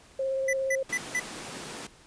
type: tone with vibrato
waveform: sine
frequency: 534 Hz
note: C5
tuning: 35 cents sharp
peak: -26 dBFS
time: 0.19-0.83 s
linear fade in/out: 5 ms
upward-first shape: sine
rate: 17 Hz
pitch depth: 12 cents each way
type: tone bursts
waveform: square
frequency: 1992 Hz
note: B6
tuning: 14 cents sharp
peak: -26 dBFS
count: 4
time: 0.48-1.198 s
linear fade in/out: 5 ms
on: 52 ms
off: 170 ms
type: high-pass noise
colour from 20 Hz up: pink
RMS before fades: -40 dBFS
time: 0.89-1.87 s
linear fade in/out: 5 ms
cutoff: 150 Hz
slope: 24 dB/octave
effects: pink hiss -55 dBFS RMS until 2.06 s + resampled to 22050 Hz